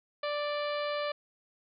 harmonic tone, 587.3 Hz, D5, in tune, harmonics 1 / 2 / 3 / 4 / 5 / 6 / 7 / 8, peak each -32 / -37 / -42 / -43 / -45 / -47 / -46 / -51 dBFS, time 0.23-1.12 s, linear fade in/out 5 ms, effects none

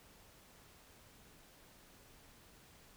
silence, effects pink hiss -62 dBFS RMS until 2.96 s

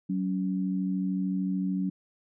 sine tone pair together, 187.4 / 280.8 Hz, F#3 / C#4, +22 / +22 cents, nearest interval perfect fifth, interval 700 cents, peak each -27 / -32 dBFS, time 0.09-1.9 s, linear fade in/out 10 ms, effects none

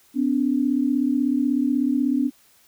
sine tone pair together, 251.8 / 288.1 Hz, B3 / D4, +34 / -33 cents, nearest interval major second, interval 233 cents, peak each -21 dBFS, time 0.14-2.31 s, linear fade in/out 50 ms, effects white hiss -57 dBFS RMS until 2.67 s

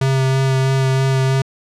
square tone with vibrato, 133.2 Hz, C3, 31 cents sharp, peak -14 dBFS, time 0.01-1.42 s, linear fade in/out 5 ms, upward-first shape sine, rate 3.1 Hz, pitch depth 13 cents each way, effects low-pass 8000 Hz 12 dB/octave

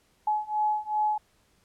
sine beating tone pair, 848 / 850.6 Hz, G#5 / G#5, +36 / +41 cents, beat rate 2.6 Hz, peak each -28 / -27 dBFS, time 0.27-1.18 s, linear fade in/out 5 ms, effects pink hiss -66 dBFS RMS until 1.64 s + low-pass 12000 Hz 12 dB/octave

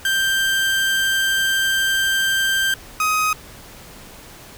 30% pulse tone pair in turn, 1572 / 1257.5 Hz, G6 / D#6, +4 / +18 cents, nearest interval major third, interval 386 cents, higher first, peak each -14 dBFS, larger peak neither, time 0.05-2.74 / 3-3.33 s, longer first, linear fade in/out 2 ms, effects pink hiss -41 dBFS RMS until 4.57 s

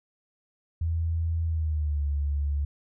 sine tone with pitch glide, 82.41 to 71.74 Hz, E2 to D2, 0 to -40 cents, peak -24 dBFS, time 0.81-2.65 s, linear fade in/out 5 ms, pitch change -240 cents, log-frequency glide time 1.45-2.04 s, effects none

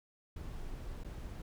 brown noise with dropouts, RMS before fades -43 dBFS, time 0.36-1.42 s, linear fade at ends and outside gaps 5 ms, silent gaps 1.037-1.045 s, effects none

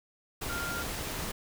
sine tone in noise, 1396.9 Hz, F6, in tune, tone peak -35 dBFS, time 0.49-0.83 s, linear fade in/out 10 ms, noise pink, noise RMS -36 dBFS, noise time 0.41-1.32 s, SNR -2 dB, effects none

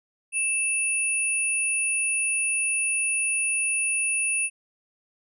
sine tone pair together, 2637 / 9661 Hz, E7 / D9, 0 / +48 cents, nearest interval octave + minor seventh, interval 2248 cents, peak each -25 / -25 dBFS, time 0.32-4.5 s, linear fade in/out 50 ms, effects none

